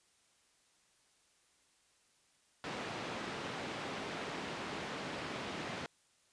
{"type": "band-pass noise", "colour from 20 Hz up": "pink", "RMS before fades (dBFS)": -42, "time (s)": [2.64, 5.86], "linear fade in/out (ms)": 0, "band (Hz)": [180, 3500], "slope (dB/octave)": 12, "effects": ["white hiss -71 dBFS RMS until 6.32 s", "resampled to 22050 Hz"]}